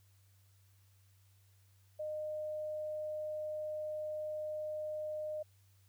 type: tone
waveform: sine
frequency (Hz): 612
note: D#5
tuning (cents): -29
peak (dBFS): -37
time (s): 1.99-5.43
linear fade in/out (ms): 10
effects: added 97 Hz sine -64 dBFS peak until 5.88 s + white hiss -73 dBFS RMS until 5.88 s